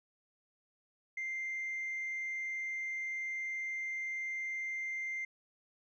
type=tone with frequency modulation; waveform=sine; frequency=2093 Hz; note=C7; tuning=in tune; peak=-34 dBFS; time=1.17-5.25 s; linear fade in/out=5 ms; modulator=71.1 Hz; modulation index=0.21; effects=tanh soft clip ceiling -33 dBFS